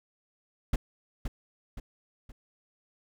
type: noise with echo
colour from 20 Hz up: brown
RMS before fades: -24 dBFS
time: 0.73-0.76 s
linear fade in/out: 5 ms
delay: 520 ms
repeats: 3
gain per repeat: -7 dB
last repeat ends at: 2.32 s
effects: none

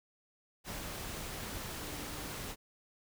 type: tone in noise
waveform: sine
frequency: 296.9 Hz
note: D4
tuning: 19 cents sharp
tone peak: -50 dBFS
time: 1.77-2.31 s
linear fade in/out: 50 ms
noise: pink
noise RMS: -42 dBFS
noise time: 0.64-2.56 s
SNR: -11 dB
effects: none

